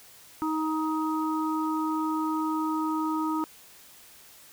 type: harmonic tone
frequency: 314 Hz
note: D#4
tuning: 16 cents sharp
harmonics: 1 / 3 / 4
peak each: -27 / -32 / -33 dBFS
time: 0.42-3.44 s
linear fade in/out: 0 ms
effects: white hiss -52 dBFS RMS until 4.52 s